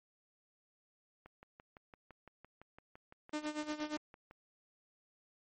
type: click train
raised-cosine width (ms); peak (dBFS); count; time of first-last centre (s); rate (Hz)
0.5; -39; 19; 1.26-4.311; 5.9
type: tone with tremolo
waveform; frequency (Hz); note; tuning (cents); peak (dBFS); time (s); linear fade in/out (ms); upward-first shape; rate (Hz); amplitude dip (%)
sawtooth; 302.2; D4; +50; -31; 3.33-3.97; 5; sine; 8.5; 80
effects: MP3 32 kbps